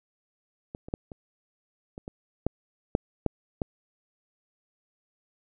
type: clicks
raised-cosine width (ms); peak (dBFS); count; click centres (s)
2; -23 / -28 / -14 / -27 / -26 / -24 / -11 / -8 / -10 / -14; 10; 0.749 / 0.885 / 0.939 / 1.118 / 1.979 / 2.079 / 2.466 / 2.951 / 3.263 / 3.618
effects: none